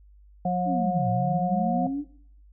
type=harmonic tone; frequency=180 Hz; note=F#3; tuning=47 cents flat; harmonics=1 / 3 / 4; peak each=-25 / -32 / -26 dBFS; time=0.45-1.87 s; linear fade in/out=5 ms
type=linear two-way sweep; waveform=sine; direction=down then up; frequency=298.6 to 110 to 298.6 Hz; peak=-26 dBFS; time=0.65-2.05 s; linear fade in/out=50 ms; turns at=1.09 s
effects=noise-tail reverb RT60 0.6 s tail -19 dB re dry + added 50 Hz sine -50 dBFS peak until 2.52 s